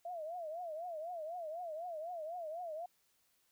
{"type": "tone with vibrato", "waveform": "sine", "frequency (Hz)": 664, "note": "E5", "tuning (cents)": 12, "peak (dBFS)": -40, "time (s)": [0.05, 2.86], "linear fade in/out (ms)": 5, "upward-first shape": "triangle", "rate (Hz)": 4, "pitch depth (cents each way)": 180, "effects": ["white hiss -75 dBFS RMS until 3.51 s"]}